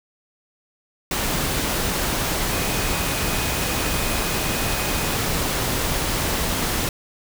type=tone in noise; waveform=sine; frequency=2500 Hz; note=D#7; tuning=8 cents sharp; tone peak=-34 dBFS; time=2.52-5.15 s; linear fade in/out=2 ms; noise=pink; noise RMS=-23 dBFS; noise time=1.11-6.89 s; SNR=-14 dB; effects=none